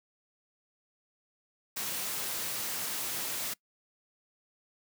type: noise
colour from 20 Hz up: white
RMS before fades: -35 dBFS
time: 1.76-3.54 s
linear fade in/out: 10 ms
effects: noise-tail reverb RT60 0.1 s tail -23 dB re dry + high-pass 100 Hz 12 dB/octave